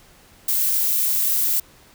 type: noise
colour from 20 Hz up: violet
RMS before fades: -20 dBFS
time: 0.48-1.6 s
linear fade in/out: 5 ms
effects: pink hiss -51 dBFS RMS until 1.94 s